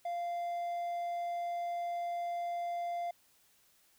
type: tone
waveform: triangle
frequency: 694 Hz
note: F5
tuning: 11 cents flat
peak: -32 dBFS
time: 0.05-3.11 s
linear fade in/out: 5 ms
effects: white hiss -68 dBFS RMS until 3.98 s